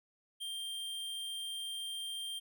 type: tone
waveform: square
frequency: 3177 Hz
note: G7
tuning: 23 cents sharp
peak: -39 dBFS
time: 0.4-2.4 s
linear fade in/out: 20 ms
effects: none